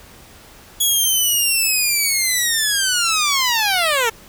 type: linear sweep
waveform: 10% pulse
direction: down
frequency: 3372 to 436 Hz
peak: -7 dBFS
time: 0.8-4.1 s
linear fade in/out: 10 ms
effects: pink hiss -44 dBFS RMS until 4.28 s